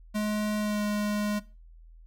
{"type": "tone with pitch glide", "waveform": "square", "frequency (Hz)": [211.2, 208.3], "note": ["G#3", "G#3"], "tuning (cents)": [29, 5], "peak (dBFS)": -27, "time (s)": [0.14, 1.4], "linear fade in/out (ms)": 20, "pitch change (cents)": -24, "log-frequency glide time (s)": [0.57, 0.83], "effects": ["noise-tail reverb RT60 0.3 s tail -18 dB re dry", "added 41 Hz sine -48 dBFS peak until 2.06 s"]}